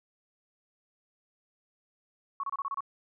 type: tone bursts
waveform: sine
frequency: 1108.7 Hz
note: C#6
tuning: in tune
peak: -30 dBFS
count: 7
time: 2.4-2.806 s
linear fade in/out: 2 ms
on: 34 ms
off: 28 ms
effects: none